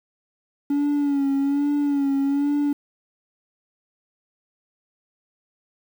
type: tone with vibrato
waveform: triangle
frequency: 282.6 Hz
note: C#4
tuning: 34 cents sharp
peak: -16 dBFS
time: 0.7-2.73 s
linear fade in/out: 5 ms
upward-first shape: sine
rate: 1.2 Hz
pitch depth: 47 cents each way
effects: tanh soft clip ceiling -12 dBFS + 8-bit